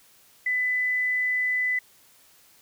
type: tone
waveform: sine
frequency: 2000 Hz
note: B6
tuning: 21 cents sharp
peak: -22 dBFS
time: 0.46-1.79 s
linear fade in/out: 5 ms
effects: white hiss -57 dBFS RMS until 2.61 s